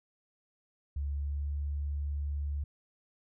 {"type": "tone with pitch glide", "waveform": "sine", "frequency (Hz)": [71.1, 72.13], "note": ["C#2", "D2"], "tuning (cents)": [45, -31], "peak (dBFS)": -31, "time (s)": [0.96, 2.64], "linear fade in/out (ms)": 5, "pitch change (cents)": 24, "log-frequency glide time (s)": [1.09, 1.51], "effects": []}